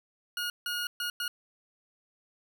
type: tone bursts at uneven times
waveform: 20% pulse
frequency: 1437 Hz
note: F6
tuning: 49 cents sharp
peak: -26 dBFS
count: 4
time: 0.37-0.5 / 0.66-0.87 / 1-1.1 / 1.2-1.28 s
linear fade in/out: 2 ms
effects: none